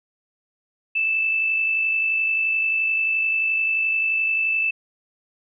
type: tone with amplitude modulation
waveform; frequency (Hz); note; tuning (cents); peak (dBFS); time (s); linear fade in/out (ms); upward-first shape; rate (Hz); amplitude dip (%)
sine; 2637; E7; 0; -17; 0.95-4.71; 10; sine; 51.5; 35
effects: none